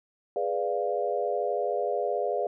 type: chord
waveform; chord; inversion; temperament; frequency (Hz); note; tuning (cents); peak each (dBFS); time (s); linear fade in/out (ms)
sine; G# diminished seventh; none; equal; 415.3 / 493.9 / 587.3 / 698.5; G#4 / B4 / D5 / F5; 0 / 0 / 0 / 0; -31; 0.36-2.47; 2
effects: none